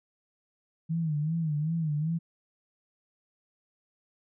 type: tone with vibrato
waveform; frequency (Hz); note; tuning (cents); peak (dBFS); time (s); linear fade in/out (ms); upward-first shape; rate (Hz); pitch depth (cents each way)
sine; 156.9; D#3; +15; -26; 0.89-2.19; 20; sine; 2.6; 110
effects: none